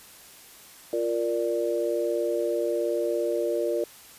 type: chord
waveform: sine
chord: Bb major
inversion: second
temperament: equal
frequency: 349.2 / 466.2 / 587.3 Hz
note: F4 / Bb4 / D5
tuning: 0 / 0 / 0 cents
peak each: -28 dBFS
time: 0.93-3.84 s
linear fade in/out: 2 ms
effects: white hiss -49 dBFS RMS until 4.18 s + resampled to 32000 Hz

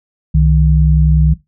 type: tone pair together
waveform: sine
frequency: 65.1 / 155.6 Hz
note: C2 / D#3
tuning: -8 / 0 cents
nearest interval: octave + minor third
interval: 1508 cents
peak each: -10 dBFS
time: 0.34-1.34 s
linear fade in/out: 10 ms
effects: noise-tail reverb RT60 0.2 s tail -17 dB re dry

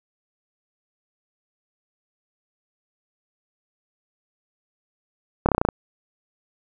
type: slowing click train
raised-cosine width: 1 ms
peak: -3 dBFS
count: 8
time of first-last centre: 5.46-5.688 s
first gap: 28 ms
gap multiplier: 1.05
effects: none

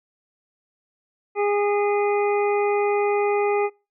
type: harmonic tone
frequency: 410 Hz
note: G#4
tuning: 22 cents flat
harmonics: 1 / 2 / 3 / 5 / 6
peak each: -20 / -25 / -31 / -33 / -33 dBFS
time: 1.35-3.7 s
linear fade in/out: 50 ms
effects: noise-tail reverb RT60 0.3 s tail -26 dB re dry

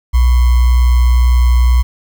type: tone with sample-and-hold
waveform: sine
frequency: 61 Hz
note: B1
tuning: 21 cents flat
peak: -6 dBFS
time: 0.13-1.83 s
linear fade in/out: 20 ms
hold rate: 1050 Hz
effects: none

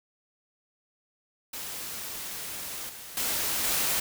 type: noise with level steps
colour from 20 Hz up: white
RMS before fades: -37 / -43 / -29 / -27 dBFS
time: 1.53-4 s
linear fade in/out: 5 ms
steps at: 2.89 / 3.17 / 3.64 s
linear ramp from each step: 2 ms
effects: none

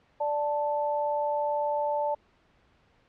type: tone pair together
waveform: sine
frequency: 587.3 / 880 Hz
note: D5 / A5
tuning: 0 / 0 cents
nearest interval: perfect fifth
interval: 700 cents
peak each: -28 dBFS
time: 0.2-2.15 s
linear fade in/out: 10 ms
effects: pink hiss -64 dBFS RMS until 3.08 s + low-pass 3000 Hz 12 dB/octave

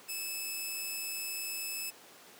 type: tone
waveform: 10% pulse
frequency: 2607 Hz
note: E7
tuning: 20 cents flat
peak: -27 dBFS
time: 0.08-1.91 s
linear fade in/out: 20 ms
effects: pink hiss -54 dBFS RMS until 2.39 s + high-pass 300 Hz 12 dB/octave

